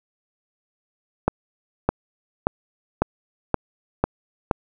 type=accelerating click train; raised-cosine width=1 ms; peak=-3 dBFS; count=7; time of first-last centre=1.28-4.512 s; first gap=610 ms; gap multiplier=0.95; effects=none